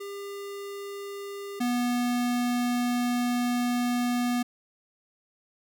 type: tone pair in turn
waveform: square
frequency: 400.8 / 243.8 Hz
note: G4 / B3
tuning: +38 / -22 cents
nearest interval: major sixth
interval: 860 cents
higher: first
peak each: -36 / -25 dBFS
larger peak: second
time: 0-1.6 / 1.6-4.43 s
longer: second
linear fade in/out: 10 ms
effects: none